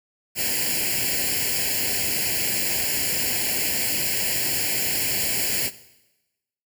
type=noise with comb filter; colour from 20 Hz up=white; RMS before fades=-24 dBFS; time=0.35-5.71 s; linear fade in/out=50 ms; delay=0.41 ms; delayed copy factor=+1; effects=noise-tail reverb RT60 1.0 s tail -17 dB re dry + high-pass 60 Hz 12 dB/octave